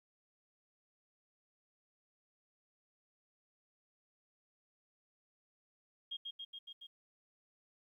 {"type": "tone with echo", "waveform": "sine", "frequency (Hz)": 3244, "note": "G#7", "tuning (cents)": -41, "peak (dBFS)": -39, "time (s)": [6.11, 6.17], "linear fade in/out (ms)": 10, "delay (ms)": 140, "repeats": 5, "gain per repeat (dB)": -2, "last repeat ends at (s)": 6.87, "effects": ["13-bit"]}